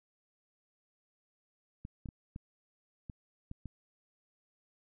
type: clicks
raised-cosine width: 5 ms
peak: -30 dBFS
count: 7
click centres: 1.851 / 2.058 / 2.088 / 2.361 / 3.098 / 3.514 / 3.657 s
effects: none